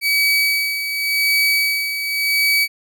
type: tone with tremolo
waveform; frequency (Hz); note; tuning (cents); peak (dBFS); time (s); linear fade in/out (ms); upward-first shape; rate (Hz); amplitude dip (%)
30% pulse; 2278; C#7; +47; -11; 0.01-2.68; 50; sine; 0.89; 60
effects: none